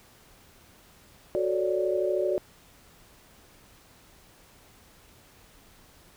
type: chord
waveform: sine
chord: D major seventh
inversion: first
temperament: equal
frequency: 370 / 440 / 554.4 / 587.3 Hz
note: F#4 / A4 / C#5 / D5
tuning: 0 / 0 / 0 / 0 cents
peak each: -27 / -33 / -32 / -28 dBFS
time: 1.35-2.38 s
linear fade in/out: 0 ms
effects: pink hiss -56 dBFS RMS until 6.16 s